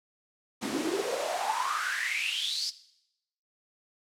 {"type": "noise with high-pass filter sweep", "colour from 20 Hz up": "pink", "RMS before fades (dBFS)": -31, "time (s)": [0.61, 2.71], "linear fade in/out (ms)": 20, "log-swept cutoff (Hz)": [230, 5100], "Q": 9.1, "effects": ["noise-tail reverb RT60 0.8 s tail -17 dB re dry", "low-pass 9000 Hz 12 dB/octave"]}